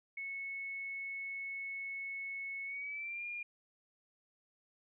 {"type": "tone with pitch glide", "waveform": "sine", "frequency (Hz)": [2201, 2414], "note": ["C#7", "D7"], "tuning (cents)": [-13, 47], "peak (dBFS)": -39, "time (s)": [0.17, 3.43], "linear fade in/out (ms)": 5, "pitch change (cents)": 160, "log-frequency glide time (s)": [2.65, 3.25], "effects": []}